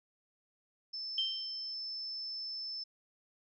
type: tone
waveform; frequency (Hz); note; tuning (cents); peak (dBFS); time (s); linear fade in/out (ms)
sine; 5274; E8; 0; -38; 0.93-2.84; 10
type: tone with exponential decay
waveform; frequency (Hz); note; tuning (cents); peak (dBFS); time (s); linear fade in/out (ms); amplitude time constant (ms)
sine; 3136; G7; 0; -28; 1.18-1.74; 2; 120
effects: none